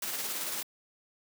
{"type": "noise with tremolo", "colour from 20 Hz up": "white", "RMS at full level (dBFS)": -34, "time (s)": [0.02, 0.63], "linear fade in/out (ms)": 5, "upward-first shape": "square", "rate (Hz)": 18, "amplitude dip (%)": 25, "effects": ["high-pass 200 Hz 12 dB/octave"]}